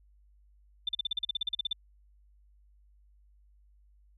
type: tone bursts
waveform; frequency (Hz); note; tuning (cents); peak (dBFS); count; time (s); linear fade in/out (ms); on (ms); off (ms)
sine; 3554; A7; +17; -27; 15; 0.87-1.73; 5; 20; 40
effects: added 50 Hz sine -59 dBFS peak until 4.17 s